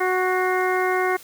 harmonic tone with a mistuned harmonic, 369 Hz, F#4, 5 cents flat, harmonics 1 / 2 / 3 / 4 / 5 / 6, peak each -22 / -25 / -27 / -28 / -29 / -30 dBFS, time 0-1.17 s, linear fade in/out 10 ms, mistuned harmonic 6, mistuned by -67 cents, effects white hiss -45 dBFS RMS until 1.23 s + high-pass 80 Hz 12 dB/octave

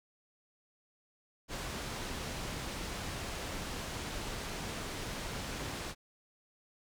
pink low-pass noise, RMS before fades -40 dBFS, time 1.48-5.95 s, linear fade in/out 50 ms, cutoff 8100 Hz, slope 12 dB/octave, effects none

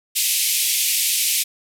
white band-pass noise, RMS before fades -20 dBFS, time 0.15-1.44 s, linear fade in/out 20 ms, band 2200 to 14000 Hz, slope 48 dB/octave, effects none

